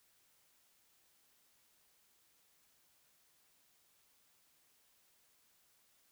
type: silence
effects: white hiss -72 dBFS RMS until 6.11 s